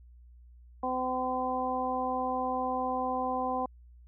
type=harmonic tone; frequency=255.5 Hz; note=C4; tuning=41 cents flat; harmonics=1 / 2 / 3 / 4; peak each=-36 / -35 / -32 / -34 dBFS; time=0.83-3.66 s; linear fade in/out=5 ms; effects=added 60 Hz sine -51 dBFS peak until 4.07 s